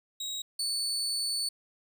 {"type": "tone pair in turn", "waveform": "30% pulse", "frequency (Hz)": [3814, 4470], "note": ["A#7", "C#8"], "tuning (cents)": [39, 14], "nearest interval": "minor third", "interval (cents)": 275, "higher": "second", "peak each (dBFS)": [-31, -26], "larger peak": "second", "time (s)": [[0.2, 0.42], [0.59, 1.49]], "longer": "second", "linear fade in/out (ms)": 5, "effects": []}